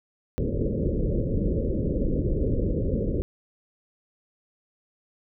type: low-pass noise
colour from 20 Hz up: pink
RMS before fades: -25 dBFS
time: 0.38-3.22 s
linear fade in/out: 0 ms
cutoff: 560 Hz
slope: 96 dB/octave
effects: none